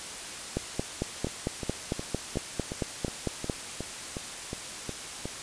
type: two click trains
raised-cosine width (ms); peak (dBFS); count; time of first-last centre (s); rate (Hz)
2; -14 / -20; 14 / 12; 0.57-3.498 / 1.27-5.256; 4.44 / 2.76
effects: white hiss -39 dBFS RMS until 5.42 s + resampled to 22050 Hz